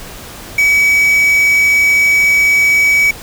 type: tone with quantisation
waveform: triangle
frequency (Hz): 2276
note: C#7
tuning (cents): +45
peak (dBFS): -6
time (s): 0.58-3.11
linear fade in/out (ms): 5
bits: 4
effects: pink hiss -31 dBFS RMS until 3.22 s

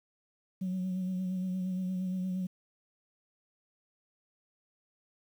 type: tone with vibrato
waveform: sine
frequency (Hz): 185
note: F#3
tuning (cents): 0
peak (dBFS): -29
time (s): 0.61-2.47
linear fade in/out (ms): 10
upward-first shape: sine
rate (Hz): 8.6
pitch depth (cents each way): 31
effects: tanh soft clip ceiling -28 dBFS + 10-bit

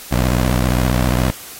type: tone with vibrato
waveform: 15% pulse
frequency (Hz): 62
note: B1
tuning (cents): +7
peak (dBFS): -8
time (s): 0.11-1.31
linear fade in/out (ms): 10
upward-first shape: triangle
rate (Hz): 15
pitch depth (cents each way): 250
effects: white hiss -35 dBFS RMS until 1.59 s + AAC 48 kbps

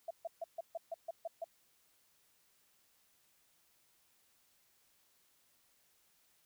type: tone bursts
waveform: sine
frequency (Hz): 667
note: E5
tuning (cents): +20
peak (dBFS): -37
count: 9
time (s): 0.08-1.443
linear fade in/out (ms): 5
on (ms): 27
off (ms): 140
effects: white hiss -72 dBFS RMS until 6.45 s

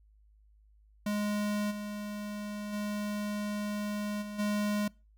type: tone with level steps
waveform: square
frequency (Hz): 207.7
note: G#3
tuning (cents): 0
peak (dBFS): -30 / -37 / -33 / -39 / -29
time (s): 1.06-4.88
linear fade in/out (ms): 5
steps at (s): 1.7 / 2.72 / 4.21 / 4.38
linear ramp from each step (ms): 20
effects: noise-tail reverb RT60 0.3 s tail -24 dB re dry + added 52 Hz sine -59 dBFS peak until 5.17 s

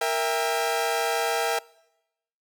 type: chord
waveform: sawtooth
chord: E diminished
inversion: second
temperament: equal with one note detuned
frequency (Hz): 466.2 / 659.3 / 800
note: Bb4 / E5 / G5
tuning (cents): 0 / 0 / +35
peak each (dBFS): -24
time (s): 0.01-1.59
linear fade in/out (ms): 5
effects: noise-tail reverb RT60 0.9 s tail -23 dB re dry

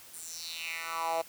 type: tone with high-pass filter sweep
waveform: 10% pulse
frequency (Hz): 164.81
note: E3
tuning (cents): 0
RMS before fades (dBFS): -36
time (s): 0.13-1.22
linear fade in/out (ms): 10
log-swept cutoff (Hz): 9900 to 610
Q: 3.7
effects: white hiss -52 dBFS RMS until 1.28 s

